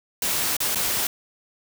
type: noise with dropouts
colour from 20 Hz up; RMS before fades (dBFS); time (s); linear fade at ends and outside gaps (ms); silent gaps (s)
white; -24; 0.22-1.07; 2; 0.567-0.603 / 0.748-0.756
effects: none